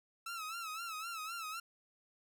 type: tone with vibrato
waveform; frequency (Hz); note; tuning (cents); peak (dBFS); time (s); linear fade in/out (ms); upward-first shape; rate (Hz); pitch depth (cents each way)
sawtooth; 1318.5; E6; 0; -37; 0.26-1.6; 5; sine; 3.9; 94
effects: none